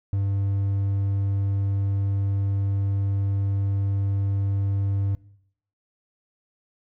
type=tone; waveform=triangle; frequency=98.9 Hz; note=G2; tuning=16 cents sharp; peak=-19 dBFS; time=0.13-5.15 s; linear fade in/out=0 ms; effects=noise-tail reverb RT60 0.7 s tail -21 dB re dry